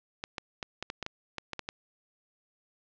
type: clicks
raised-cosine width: 0.2 ms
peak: -17 dBFS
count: 11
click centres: 0.239 / 0.382 / 0.628 / 0.826 / 0.901 / 1.027 / 1.064 / 1.383 / 1.533 / 1.593 / 1.689 s
effects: low-pass 5000 Hz 12 dB/octave